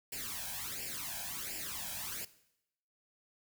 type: noise with flanger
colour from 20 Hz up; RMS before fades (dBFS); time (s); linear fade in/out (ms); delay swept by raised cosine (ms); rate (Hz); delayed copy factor
white; -41; 0.12-2.25; 5; 0.4 to 1.27; 1.4; +0.85
effects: noise-tail reverb RT60 0.8 s tail -17 dB re dry